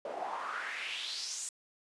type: noise with band-pass filter sweep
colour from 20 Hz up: pink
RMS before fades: -39 dBFS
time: 0.05-1.49 s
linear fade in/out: 2 ms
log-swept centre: 540 to 8200 Hz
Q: 3.9
effects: high-pass 300 Hz 12 dB/octave + resampled to 24000 Hz